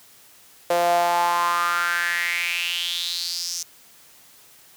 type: tone with high-pass filter sweep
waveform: sawtooth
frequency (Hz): 173.1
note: F3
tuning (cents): -15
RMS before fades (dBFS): -23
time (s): 0.7-3.63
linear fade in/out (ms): 5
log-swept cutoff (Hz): 570 to 6000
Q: 5.8
effects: white hiss -51 dBFS RMS until 4.76 s + high-pass 60 Hz 12 dB/octave